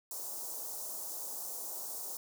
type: band-stop noise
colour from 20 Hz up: white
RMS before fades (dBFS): -41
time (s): 0.11-2.17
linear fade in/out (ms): 2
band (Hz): 950 to 5800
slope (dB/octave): 24
effects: high-pass 400 Hz 12 dB/octave